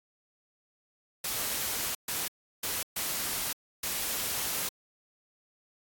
white noise bursts at uneven times, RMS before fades -32 dBFS, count 5, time 1.24-1.95 / 2.08-2.28 / 2.63-2.83 / 2.96-3.53 / 3.83-4.69 s, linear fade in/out 5 ms, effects AAC 64 kbps

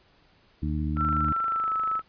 harmonic tone, 76 Hz, D#2, 40 cents flat, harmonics 1 / 2 / 3 / 4, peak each -28 / -31 / -33 / -34 dBFS, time 0.62-1.33 s, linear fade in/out 10 ms
sine tone with pitch glide, 1342 to 1304.5 Hz, E6 to E6, +31 to -18 cents, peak -24 dBFS, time 0.96-2.02 s, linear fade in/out 50 ms, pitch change -49 cents, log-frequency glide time 1.48-1.72 s
click train, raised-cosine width 0.5 ms, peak -26 dBFS, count 27, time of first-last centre 0.97-1.994 s, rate 25.4 Hz
effects pink hiss -61 dBFS RMS until 2.08 s + resampled to 11025 Hz

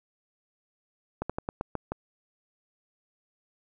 slowing click train, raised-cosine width 1 ms, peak -16 dBFS, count 7, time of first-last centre 1.22-1.92 s, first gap 76 ms, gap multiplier 1.17, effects none

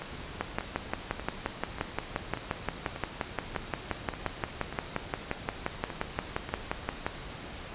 two click trains, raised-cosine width 0.5 ms, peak -22 / -13 dBFS, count 12 / 39, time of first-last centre 0.02-6.491 / 0.41-7.065 s, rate 1.7 / 5.71 Hz, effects pink hiss -42 dBFS RMS until 7.74 s + resampled to 8000 Hz

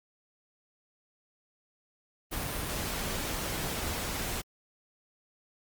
pink noise, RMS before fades -34 dBFS, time 2.31-4.42 s, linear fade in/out 20 ms, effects Opus 32 kbps

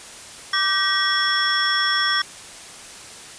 sine tone cluster, 1172 / 1548 / 1904 / 3355 / 5430 Hz, D6 / G6 / A#6 / G#7 / F8, -4 / -22 / +36 / +17 / -50 cents, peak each -24 dBFS, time 0.53-2.22 s, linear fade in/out 5 ms, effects white hiss -39 dBFS RMS until 3.38 s + resampled to 22050 Hz

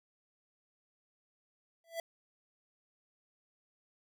square tone with exponential growth, 665 Hz, E5, 15 cents sharp, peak -33 dBFS, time 1.84-2 s, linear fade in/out 2 ms, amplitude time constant 34 ms, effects none

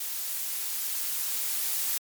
blue noise with level ramp, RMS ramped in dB -33 to -28 dBFS, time 0-1.98 s, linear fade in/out 5 ms, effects MP3 96 kbps

